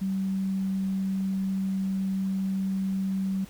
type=tone; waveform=sine; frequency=192 Hz; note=G3; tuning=36 cents flat; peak=-25 dBFS; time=0.01-3.45 s; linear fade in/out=10 ms; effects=pink hiss -51 dBFS RMS until 3.49 s